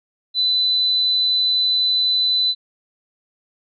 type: tone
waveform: sine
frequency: 4004 Hz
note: B7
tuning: 23 cents sharp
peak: -15 dBFS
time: 0.34-2.55 s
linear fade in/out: 50 ms
effects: none